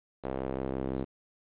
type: tone with band-pass filter sweep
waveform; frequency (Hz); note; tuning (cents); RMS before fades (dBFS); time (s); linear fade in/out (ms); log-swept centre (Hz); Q
sawtooth; 66; C2; +16; -34; 0.23-1.05; 20; 540 to 330; 1.3
effects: resampled to 8000 Hz + 10-bit